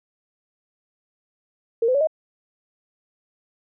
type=tone with pitch steps; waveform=sine; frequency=459.5 / 509.8 / 565.7 / 627.7 Hz; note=A#4 / C5 / C#5 / D#5; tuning=-25 / -45 / +35 / +15 cents; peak=-16 dBFS; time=1.82-2.072 s; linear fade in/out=5 ms; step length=63 ms; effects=none